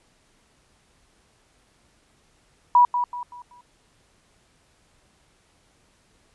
sine tone with echo, 975 Hz, B5, 23 cents flat, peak -11 dBFS, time 2.75-2.85 s, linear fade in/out 2 ms, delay 190 ms, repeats 4, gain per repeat -9 dB, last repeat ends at 3.61 s, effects pink hiss -62 dBFS RMS until 6.34 s + resampled to 24000 Hz

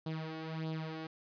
sawtooth tone with flanger, 159.4 Hz, D#3, 42 cents sharp, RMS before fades -40 dBFS, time 0.06-1.07 s, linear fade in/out 5 ms, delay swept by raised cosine 0.23 to 2.73 ms, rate 1.6 Hz, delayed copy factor +0.7, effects resampled to 11025 Hz

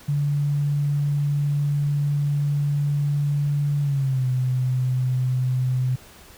sine tone with pitch glide, 144.4 to 127.9 Hz, D3 to C3, -29 to -39 cents, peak -19 dBFS, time 0.08-5.96 s, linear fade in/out 10 ms, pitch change -210 cents, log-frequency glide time 3.81-4.25 s, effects pink hiss -47 dBFS RMS until 6.37 s

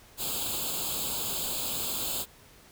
white noise with comb filter, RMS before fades -32 dBFS, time 0.17-2.26 s, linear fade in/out 50 ms, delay 0.26 ms, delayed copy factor +0.95, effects pink hiss -55 dBFS RMS until 2.71 s

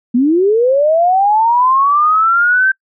sine linear sweep, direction up, 230.5 to 1568 Hz, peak -8 dBFS, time 0.14-2.72 s, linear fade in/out 10 ms, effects noise-tail reverb RT60 0.1 s tail -26 dB re dry

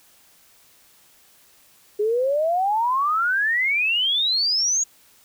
sine exponential sweep, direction up, 407.5 to 6800 Hz, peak -18 dBFS, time 1.99-4.84 s, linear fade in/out 10 ms, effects white hiss -55 dBFS RMS until 5.24 s

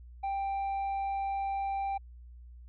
triangle tone with tanh clipping, 787 Hz, G5, 7 cents sharp, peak -31 dBFS, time 0.23-1.98 s, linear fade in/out 10 ms, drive 8 dB, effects added 60 Hz sine -47 dBFS peak until 2.68 s

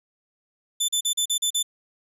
20% pulse tone bursts, 3520 Hz, A7, in tune, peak -15 dBFS, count 7, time 0.8-1.629 s, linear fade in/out 10 ms, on 85 ms, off 39 ms, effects none

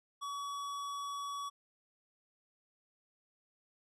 sine tone with hard clipping, 1133 Hz, C#6, 37 cents sharp, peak -40 dBFS, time 0.21-1.5 s, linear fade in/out 20 ms, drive 16 dB, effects low-pass 12000 Hz 12 dB/octave

